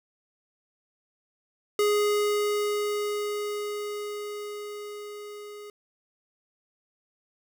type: tone with level ramp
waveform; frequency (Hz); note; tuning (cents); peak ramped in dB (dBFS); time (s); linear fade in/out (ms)
square; 415.3; G#4; 0; -21 to -41; 1.79-5.7; 2
effects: none